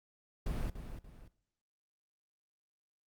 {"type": "noise with echo", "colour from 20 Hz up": "brown", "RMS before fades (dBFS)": -35, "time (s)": [0.46, 0.7], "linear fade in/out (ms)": 5, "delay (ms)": 290, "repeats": 2, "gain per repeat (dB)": -9, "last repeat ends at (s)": 1.28, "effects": ["noise-tail reverb RT60 0.6 s tail -17 dB re dry", "Opus 48 kbps"]}